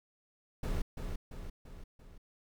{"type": "noise with echo", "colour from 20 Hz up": "brown", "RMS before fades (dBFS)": -33, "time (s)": [0.63, 0.82], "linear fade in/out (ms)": 5, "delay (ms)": 340, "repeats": 4, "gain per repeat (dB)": -5, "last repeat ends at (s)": 2.18, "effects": []}